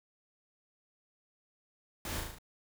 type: noise with echo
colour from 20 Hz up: pink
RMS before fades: -39 dBFS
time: 2.05-2.2 s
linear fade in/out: 2 ms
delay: 37 ms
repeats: 5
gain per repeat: -3 dB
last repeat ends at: 2.385 s
effects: none